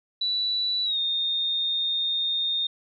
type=tone with pitch glide; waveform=sine; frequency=3951 to 3665 Hz; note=B7 to A#7; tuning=0 to -30 cents; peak=-23 dBFS; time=0.21-2.67 s; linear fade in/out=5 ms; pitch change=-130 cents; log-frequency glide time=0.84-0.98 s; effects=none